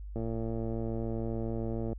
click train, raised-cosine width 2 ms, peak -23 dBFS, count 201, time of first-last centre 0.16-1.93 s, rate 113 Hz, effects added 50 Hz sine -39 dBFS peak until 1.98 s

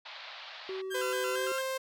white band-pass noise, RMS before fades -46 dBFS, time 0.05-0.82 s, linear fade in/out 10 ms, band 590 to 4400 Hz, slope 48 dB/octave
triangle tone, 380 Hz, F#4, 46 cents sharp, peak -33 dBFS, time 0.69-1.52 s, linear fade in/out 2 ms
30% pulse tone with vibrato, 1480 Hz, F#6, in tune, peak -34 dBFS, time 0.9-1.63 s, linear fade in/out 20 ms, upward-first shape square, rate 4.4 Hz, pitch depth 130 cents each way
sawtooth tone with pitch glide, 506 to 526.6 Hz, B4 to C5, +42 to +11 cents, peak -28 dBFS, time 0.94-1.78 s, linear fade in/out 10 ms, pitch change +69 cents, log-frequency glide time 1.28-1.53 s
effects none

